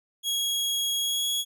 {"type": "tone with pitch glide", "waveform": "sawtooth", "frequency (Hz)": [3311, 3340], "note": ["G#7", "G#7"], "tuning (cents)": [-6, 9], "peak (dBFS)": -22, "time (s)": [0.23, 1.45], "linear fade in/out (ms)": 50, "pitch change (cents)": 15, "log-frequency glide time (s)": [1, 1.26], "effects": []}